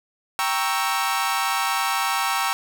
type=chord; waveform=sawtooth; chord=G diminished seventh; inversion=none; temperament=equal; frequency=784 / 932.3 / 1108.7 / 1318.5 Hz; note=G5 / Bb5 / Db6 / Fb6; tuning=0 / 0 / 0 / 0 cents; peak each=-23 dBFS; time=0.39-2.53 s; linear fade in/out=0 ms; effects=none